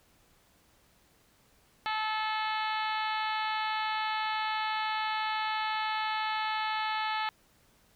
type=harmonic tone; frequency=434 Hz; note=A4; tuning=24 cents flat; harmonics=2 / 3 / 4 / 5 / 6 / 7 / 8 / 9 / 10; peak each=-32 / -36 / -38 / -40 / -42 / -43 / -44 / -45 / -46 dBFS; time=1.86-7.29 s; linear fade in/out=0 ms; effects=pink hiss -65 dBFS RMS until 7.95 s